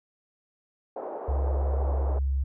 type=band-pass noise; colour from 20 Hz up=pink; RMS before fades=-36 dBFS; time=0.96-2.19 s; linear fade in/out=5 ms; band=400 to 800 Hz; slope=24 dB/octave
type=tone with pitch glide; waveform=sine; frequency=69 to 67.81 Hz; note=C#2 to C#2; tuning=-7 to -38 cents; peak=-23 dBFS; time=1.28-2.44 s; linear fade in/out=10 ms; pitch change=-31 cents; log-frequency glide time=1.95-2.29 s
effects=none